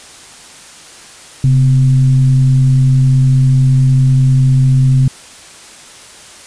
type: tone with frequency modulation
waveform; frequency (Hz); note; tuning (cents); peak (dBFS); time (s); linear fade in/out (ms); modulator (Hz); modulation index
sine; 132.6; C3; +23; -6; 1.44-5.08; 2; 115; 0.32
effects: white hiss -36 dBFS RMS until 6.46 s + resampled to 22050 Hz